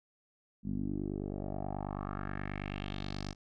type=tone with low-pass filter sweep; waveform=10% pulse; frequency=49.31 Hz; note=G1; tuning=11 cents sharp; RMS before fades=-38 dBFS; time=0.63-3.35 s; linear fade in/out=50 ms; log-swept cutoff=210 to 5700 Hz; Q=3.4; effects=none